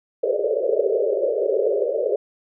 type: band-pass noise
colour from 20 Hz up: pink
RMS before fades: -21 dBFS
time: 0.23-2.16 s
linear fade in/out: 5 ms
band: 390 to 600 Hz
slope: 96 dB/octave
effects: none